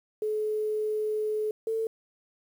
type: tone pair in turn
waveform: sine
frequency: 428.3 / 446.6 Hz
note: A4 / A4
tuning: -47 / +26 cents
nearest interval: minor second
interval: 73 cents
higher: second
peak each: -26 / -26 dBFS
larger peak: neither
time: 0.22-1.51 / 1.67-1.87 s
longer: first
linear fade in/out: 2 ms
effects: 9-bit